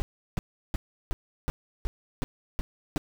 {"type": "noise bursts", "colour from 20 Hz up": "brown", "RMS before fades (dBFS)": -27, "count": 9, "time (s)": [0, 2.98], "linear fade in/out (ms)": 0, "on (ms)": 20, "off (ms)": 350, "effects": []}